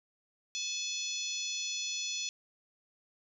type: harmonic tone with a mistuned harmonic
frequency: 859 Hz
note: A5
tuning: 42 cents flat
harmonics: 3 / 4 / 5 / 6 / 7 / 8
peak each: -41 / -39 / -42 / -44 / -39 / -45 dBFS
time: 0.55-2.29 s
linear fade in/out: 0 ms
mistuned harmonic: 7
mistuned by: -23 cents
effects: none